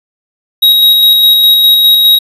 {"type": "tone with tremolo", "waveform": "square", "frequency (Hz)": 3807, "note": "A#7", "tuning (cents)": 36, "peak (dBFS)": -3, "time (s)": [0.62, 2.19], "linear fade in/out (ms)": 10, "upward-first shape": "square", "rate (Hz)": 4.9, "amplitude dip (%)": 25, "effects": ["resampled to 32000 Hz"]}